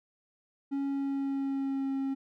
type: tone with pitch glide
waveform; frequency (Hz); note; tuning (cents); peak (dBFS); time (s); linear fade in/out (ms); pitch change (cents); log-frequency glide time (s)
triangle; 277.2 to 270.6; C#4 to C#4; 0 to -42; -27; 0.71-2.15; 20; -42; 0.86-1.91
effects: none